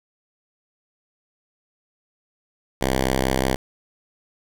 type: tone with vibrato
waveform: 5% pulse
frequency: 65.41 Hz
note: C2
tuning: in tune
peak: -8 dBFS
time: 2.81-3.56 s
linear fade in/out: 5 ms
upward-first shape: square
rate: 6.5 Hz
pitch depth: 9 cents each way
effects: none